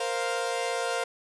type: chord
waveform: sawtooth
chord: Bb suspended second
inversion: none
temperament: equal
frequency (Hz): 466.2 / 523.3 / 698.5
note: Bb4 / C5 / F5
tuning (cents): 0 / 0 / 0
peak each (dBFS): -28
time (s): 0-1.04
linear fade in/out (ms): 5
effects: resampled to 24000 Hz